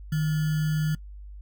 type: tone with sample-and-hold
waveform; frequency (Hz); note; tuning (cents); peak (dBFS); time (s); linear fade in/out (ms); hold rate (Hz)
sine; 154.5; D#3; -12; -22; 0.12-0.95; 5; 1575
effects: noise-tail reverb RT60 0.1 s tail -22 dB re dry + added 50 Hz sine -39 dBFS peak until 1.41 s